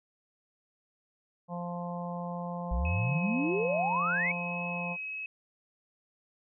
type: harmonic tone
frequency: 174.61 Hz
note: F3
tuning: in tune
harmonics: 1 / 3 / 4 / 5 / 6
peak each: -36 / -41 / -42 / -43 / -44 dBFS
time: 1.48-4.97 s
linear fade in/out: 50 ms
type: exponential sweep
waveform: sine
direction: up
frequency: 54.6 to 2321 Hz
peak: -27 dBFS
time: 2.71-4.32 s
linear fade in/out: 5 ms
type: tone with vibrato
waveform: sine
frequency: 2558 Hz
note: D#7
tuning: 47 cents sharp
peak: -35 dBFS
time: 2.85-5.26 s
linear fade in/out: 2 ms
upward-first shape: triangle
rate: 1.8 Hz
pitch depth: 8 cents each way
effects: none